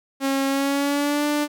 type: tone with pitch glide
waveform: sawtooth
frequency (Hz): 272.1 to 295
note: C#4 to D4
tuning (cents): -32 to +8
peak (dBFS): -16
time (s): 0.2-1.48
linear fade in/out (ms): 50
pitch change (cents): +140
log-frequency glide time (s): 0.47-1.26
effects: none